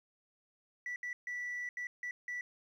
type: tone bursts at uneven times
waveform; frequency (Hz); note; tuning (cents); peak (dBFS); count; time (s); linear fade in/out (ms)
sine; 1961; B6; -13; -35; 6; 0.86-0.96 / 1.03-1.13 / 1.27-1.69 / 1.77-1.87 / 2.03-2.11 / 2.28-2.41; 2
effects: tanh soft clip ceiling -35 dBFS + 12-bit